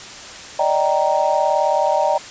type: chord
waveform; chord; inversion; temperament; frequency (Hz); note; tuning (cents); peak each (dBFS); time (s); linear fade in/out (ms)
sine; Eb major seventh; third; just; 583.4 / 622.3 / 777.8 / 933.4; D5 / Eb5 / G5 / Bb5; -12 / 0 / -14 / +2; -20; 0.59-2.18; 5
effects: white hiss -35 dBFS RMS until 2.3 s + resampled to 16000 Hz